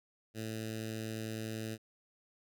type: tone with notch filter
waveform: 10% pulse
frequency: 110.7 Hz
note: A2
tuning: 11 cents sharp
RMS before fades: -40 dBFS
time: 0.34-1.78 s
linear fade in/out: 50 ms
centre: 940 Hz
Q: 0.58
effects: none